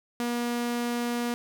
sawtooth tone, 239.4 Hz, A#3, 46 cents sharp, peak -23 dBFS, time 0.2-1.34 s, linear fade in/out 0 ms, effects none

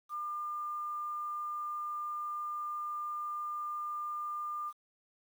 sine tone with quantisation, 1201 Hz, D6, 38 cents sharp, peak -35 dBFS, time 0.09-4.73 s, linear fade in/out 50 ms, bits 10, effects none

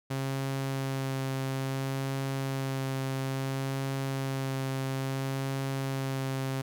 sawtooth tone with vibrato, 134.6 Hz, C3, 49 cents sharp, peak -26 dBFS, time 0.1-6.62 s, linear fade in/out 10 ms, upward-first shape sine, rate 0.59 Hz, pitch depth 12 cents each way, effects none

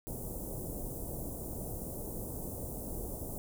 pink band-stop noise, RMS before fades -40 dBFS, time 0.07-3.38 s, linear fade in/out 0 ms, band 660 to 9200 Hz, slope 24 dB/octave, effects none

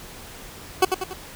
20% pulse tone with echo, 373.3 Hz, F#4, 15 cents sharp, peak -8 dBFS, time 0.82-0.85 s, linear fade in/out 5 ms, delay 95 ms, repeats 3, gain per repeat -6 dB, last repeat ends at 1.135 s, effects pink hiss -41 dBFS RMS until 1.35 s

